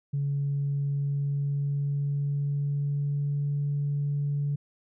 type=tone with pitch glide; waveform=sine; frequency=141.3 to 143.69 Hz; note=C#3 to D3; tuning=+34 to -37 cents; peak=-24 dBFS; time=0.13-4.56 s; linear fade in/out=10 ms; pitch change=+29 cents; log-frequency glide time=0.93-3.49 s; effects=tanh soft clip ceiling -21 dBFS